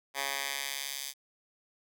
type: tone with high-pass filter sweep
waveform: 10% pulse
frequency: 138.59 Hz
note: C#3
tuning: in tune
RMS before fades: -36 dBFS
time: 0.14-1.14 s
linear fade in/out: 50 ms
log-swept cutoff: 1100 to 4600 Hz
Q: 0.76
effects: none